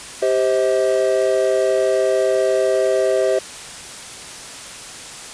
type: chord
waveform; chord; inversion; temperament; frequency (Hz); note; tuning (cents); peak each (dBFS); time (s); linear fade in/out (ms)
triangle; C minor; second; equal with one note detuned; 392 / 523.3 / 638.3; G4 / C5 / Eb5; 0 / 0 / +44; -17; 0.22-3.39; 5
effects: white hiss -34 dBFS RMS until 5.33 s + resampled to 22050 Hz